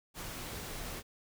pink noise, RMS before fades -42 dBFS, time 0.14-1.03 s, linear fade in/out 50 ms, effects none

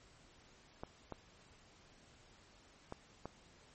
clicks, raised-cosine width 1 ms, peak -29 dBFS, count 4, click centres 0.835 / 1.123 / 2.924 / 3.256 s, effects pink hiss -64 dBFS RMS until 3.74 s + MP3 32 kbps

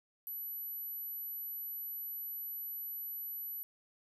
sine tone, 11840 Hz, F#9, in tune, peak -39 dBFS, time 0.27-3.63 s, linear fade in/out 0 ms, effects none

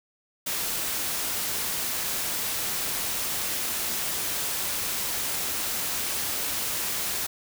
white noise, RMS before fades -29 dBFS, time 0.46-7.27 s, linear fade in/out 10 ms, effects none

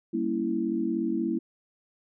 sine chord, G diminished seventh, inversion none, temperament equal, 196 / 233.1 / 277.2 / 329.6 Hz, G3 / Bb3 / Db4 / Fb4, 0 / 0 / 0 / 0 cents, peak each -34 / -30 / -34 / -28 dBFS, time 0.13-1.39 s, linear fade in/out 10 ms, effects none

